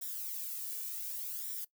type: noise with flanger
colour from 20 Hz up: violet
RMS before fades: -40 dBFS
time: 0.01-1.65 s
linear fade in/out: 10 ms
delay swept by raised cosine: 0.54 to 1.74 ms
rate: 0.67 Hz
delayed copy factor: +0.65
effects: noise-tail reverb RT60 0.1 s tail -19 dB re dry